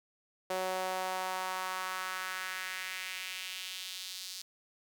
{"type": "tone with high-pass filter sweep", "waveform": "sawtooth", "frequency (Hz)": 186.1, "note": "F#3", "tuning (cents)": 10, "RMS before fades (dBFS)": -38, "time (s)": [0.5, 4.42], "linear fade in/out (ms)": 5, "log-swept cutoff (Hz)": [540, 4600], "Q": 2, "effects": []}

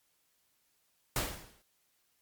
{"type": "noise with exponential decay", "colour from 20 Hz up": "pink", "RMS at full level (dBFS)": -29, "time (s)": [1.16, 1.62], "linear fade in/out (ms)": 2, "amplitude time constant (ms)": 99, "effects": ["white hiss -74 dBFS RMS until 2.21 s", "MP3 96 kbps"]}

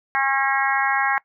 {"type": "harmonic tone", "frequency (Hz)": 271.4, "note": "C#4", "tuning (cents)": -36, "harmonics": [3, 4, 5, 6, 7, 8], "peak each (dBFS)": [-23, -25, -29, -24, -26, -28], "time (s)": [0.15, 1.18], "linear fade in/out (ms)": 0, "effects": ["noise-tail reverb RT60 0.1 s tail -21 dB re dry"]}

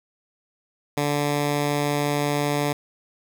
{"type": "tone", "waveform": "10% pulse", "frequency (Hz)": 145.6, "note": "D3", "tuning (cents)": -15, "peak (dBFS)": -13, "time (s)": [0.97, 2.73], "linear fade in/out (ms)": 5, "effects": []}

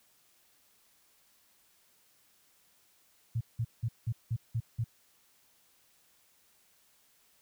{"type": "tone bursts", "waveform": "sine", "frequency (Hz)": 115, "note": "A#2", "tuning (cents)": -23, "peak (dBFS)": -28, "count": 7, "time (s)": [3.35, 4.843], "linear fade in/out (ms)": 10, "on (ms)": 59, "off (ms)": 180, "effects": ["white hiss -67 dBFS RMS until 7.41 s"]}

